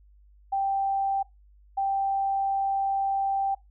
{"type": "tone bursts at uneven times", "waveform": "sine", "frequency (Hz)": 784, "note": "G5", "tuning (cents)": 0, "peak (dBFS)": -23, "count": 2, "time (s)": [[0.52, 1.23], [1.77, 3.55]], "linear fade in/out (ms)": 10, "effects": ["noise-tail reverb RT60 0.2 s tail -21 dB re dry", "added 50 Hz sine -53 dBFS peak until 3.7 s"]}